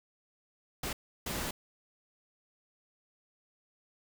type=noise bursts at uneven times; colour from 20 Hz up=pink; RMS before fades=-36 dBFS; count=2; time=0.83-0.93 / 1.26-1.51 s; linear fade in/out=5 ms; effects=none